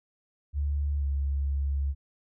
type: tone with pitch glide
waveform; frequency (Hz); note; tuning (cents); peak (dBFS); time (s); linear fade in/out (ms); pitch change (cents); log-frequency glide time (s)
sine; 72 to 69.71; D2 to C#2; -34 to +10; -25; 0.53-1.95; 50; -56; 0.99-1.04
effects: none